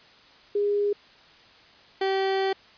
sine / 30% pulse tone pair in turn, 409.2 / 385.8 Hz, G#4 / G4, -26 / -28 cents, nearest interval minor second, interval 102 cents, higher first, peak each -21 / -20 dBFS, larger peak second, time 0.55-0.93 / 2.01-2.53 s, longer second, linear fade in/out 5 ms, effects white hiss -53 dBFS RMS until 2.77 s + resampled to 11025 Hz

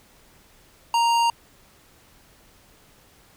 sine tone with hard clipping, 932.3 Hz, A#5, in tune, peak -19 dBFS, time 0.94-1.3 s, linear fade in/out 2 ms, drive 15 dB, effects pink hiss -55 dBFS RMS until 3.36 s

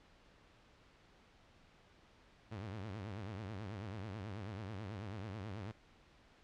sawtooth tone with vibrato, 102.3 Hz, G#2, 26 cents flat, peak -39 dBFS, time 2.51-5.72 s, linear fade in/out 10 ms, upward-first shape triangle, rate 9.2 Hz, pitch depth 220 cents each way, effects pink hiss -65 dBFS RMS until 6.43 s + low-pass 4000 Hz 12 dB/octave

